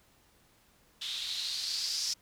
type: noise with low-pass filter sweep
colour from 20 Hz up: violet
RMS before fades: -35 dBFS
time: 1.01-2.14 s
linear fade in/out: 10 ms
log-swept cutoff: 3500 to 5300 Hz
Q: 5.2
effects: pink hiss -65 dBFS RMS until 2.21 s